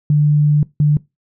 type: tone pair in turn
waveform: sine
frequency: 148.4 / 148.4 Hz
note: D3 / D3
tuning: +18 / +18 cents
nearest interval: unison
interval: 0 cents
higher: neither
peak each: -9 dBFS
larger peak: neither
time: 0.1-0.63 / 0.8-0.97 s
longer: first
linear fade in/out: 2 ms
effects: noise-tail reverb RT60 0.2 s tail -21 dB re dry